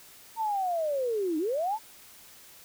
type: linear two-way sweep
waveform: sine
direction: down then up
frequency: 917 to 298.2 to 917 Hz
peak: -26 dBFS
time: 0.36-1.79 s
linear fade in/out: 50 ms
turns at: 1.38 s
effects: white hiss -52 dBFS RMS until 2.64 s